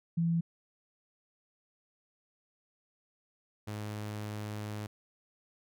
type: tone pair in turn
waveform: sine / sawtooth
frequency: 167.5 / 105.52 Hz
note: E3 / G#2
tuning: +28 / +28 cents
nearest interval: minor sixth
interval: 800 cents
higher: first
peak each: -26 / -33 dBFS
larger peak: first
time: 0.17-0.41 / 3.67-4.87 s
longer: second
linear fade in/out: 10 ms
effects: none